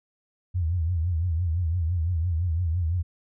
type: tone with vibrato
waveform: sine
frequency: 84.9 Hz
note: F2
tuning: 48 cents flat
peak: -22 dBFS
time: 0.54-3.03 s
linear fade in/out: 20 ms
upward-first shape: triangle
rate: 5.9 Hz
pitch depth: 160 cents each way
effects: none